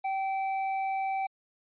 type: tone with tanh clipping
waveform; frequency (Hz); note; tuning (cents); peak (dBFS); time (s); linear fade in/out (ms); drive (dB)
triangle; 773; G5; -24; -30; 0.04-1.27; 10; 16
effects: resampled to 8000 Hz